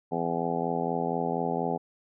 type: harmonic tone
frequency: 84.2 Hz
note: E2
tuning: 37 cents sharp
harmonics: 2 / 3 / 4 / 5 / 6 / 7 / 8 / 9 / 10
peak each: -34 / -34 / -39 / -33 / -35 / -41 / -37 / -33 / -36 dBFS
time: 0.11-1.78 s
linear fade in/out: 20 ms
effects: none